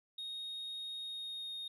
sine tone with pitch glide, 3729 to 3705 Hz, A#7 to A#7, 0 to -11 cents, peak -38 dBFS, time 0.18-1.68 s, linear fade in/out 5 ms, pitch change -11 cents, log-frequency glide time 0.98-1.56 s, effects tanh soft clip ceiling -39 dBFS

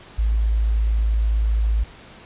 sine tone, 54.5 Hz, A1, 16 cents flat, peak -16 dBFS, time 0.18-1.84 s, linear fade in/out 10 ms, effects pink hiss -44 dBFS RMS until 2.25 s + resampled to 8000 Hz

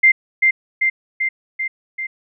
sine tone with echo, 2093 Hz, C7, in tune, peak -7 dBFS, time 0.03-0.12 s, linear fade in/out 10 ms, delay 390 ms, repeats 5, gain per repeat -3 dB, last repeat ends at 2.07 s, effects none

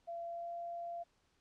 sine tone with pitch glide, 681 to 686.9 Hz, F5 to F5, -44 to -29 cents, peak -40 dBFS, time 0.07-1.04 s, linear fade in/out 20 ms, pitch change +15 cents, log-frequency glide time 0.26-0.52 s, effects pink hiss -75 dBFS RMS until 1.4 s + low-pass 7000 Hz 12 dB/octave

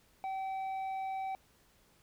triangle tone with tanh clipping, 768 Hz, G5, 36 cents flat, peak -36 dBFS, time 0.24-1.35 s, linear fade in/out 0 ms, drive 10 dB, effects pink hiss -67 dBFS RMS until 2.02 s

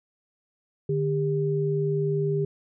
sine tone pair together, 149.9 / 399.9 Hz, D3 / G4, +36 / +35 cents, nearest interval octave + perfect fourth, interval 1699 cents, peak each -25 dBFS, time 0.89-2.45 s, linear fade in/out 5 ms, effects none

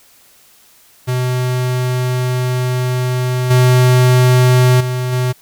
square tone with level steps, 126.1 Hz, B2, 36 cents sharp, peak -15 / -8 / -17 / -14 dBFS, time 1.07-5.33 s, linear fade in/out 20 ms, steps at 3.5 / 4.8 / 5.12 s, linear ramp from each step 10 ms, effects white hiss -48 dBFS RMS until 5.41 s

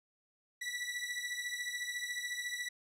sawtooth beating tone pair, 1949 / 1963 Hz, B6 / B6, -23 / -11 cents, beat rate 14 Hz, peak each -36 / -37 dBFS, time 0.61-2.69 s, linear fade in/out 10 ms, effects low-pass 11000 Hz 12 dB/octave

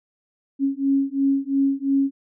sine beating tone pair, 273.1 / 276 Hz, C#4 / C#4, -26 / -7 cents, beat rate 2.9 Hz, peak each -21 dBFS, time 0.59-2.11 s, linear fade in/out 50 ms, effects none

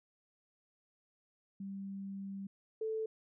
sine tone pair in turn, 196 / 440 Hz, G3 / A4, 0 / 0 cents, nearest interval octave + major second, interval 1400 cents, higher second, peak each -40 / -34 dBFS, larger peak second, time 1.6-2.47 / 2.81-3.06 s, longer first, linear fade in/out 5 ms, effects none

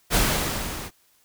pink noise with level ramp, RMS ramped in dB -18 to -36 dBFS, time 0.1-0.91 s, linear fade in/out 50 ms, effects white hiss -62 dBFS RMS until 1.24 s

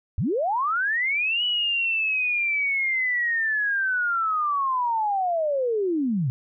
sine linear two-way sweep, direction up then down, 65.6 to 2960 to 117.2 Hz, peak -21 dBFS, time 0.18-6.3 s, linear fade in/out 0 ms, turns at 1.44 s, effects none

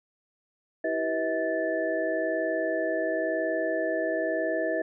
sine tone cluster, 326.9 / 387.8 / 489 / 639 / 1749 Hz, E4 / G4 / B4 / D#5 / A6, -14 / -19 / -17 / +46 / -11 cents, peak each -32 / -35 / -33 / -28 / -34 dBFS, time 0.84-4.82 s, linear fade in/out 5 ms, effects none

